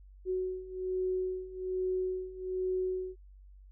sine beating tone pair, 370 / 371.2 Hz, F#4 / F#4, 0 / +6 cents, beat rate 1.2 Hz, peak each -36 / -33 dBFS, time 0.25-3.16 s, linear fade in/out 50 ms, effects added 48 Hz sine -51 dBFS peak until 3.71 s

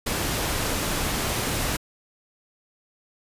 pink noise, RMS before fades -26 dBFS, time 0.06-1.77 s, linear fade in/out 10 ms, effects resampled to 32000 Hz

